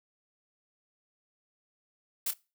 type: noise with echo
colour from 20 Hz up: blue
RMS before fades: -31 dBFS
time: 2.26-2.31 s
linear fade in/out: 5 ms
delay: 27 ms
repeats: 1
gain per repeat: -10 dB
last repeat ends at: 2.337 s
effects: noise-tail reverb RT60 0.3 s tail -22 dB re dry